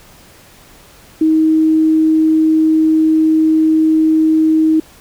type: tone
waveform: sine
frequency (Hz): 316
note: D#4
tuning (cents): +27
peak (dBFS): -8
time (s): 1.21-4.8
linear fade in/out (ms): 5
effects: pink hiss -43 dBFS RMS until 5 s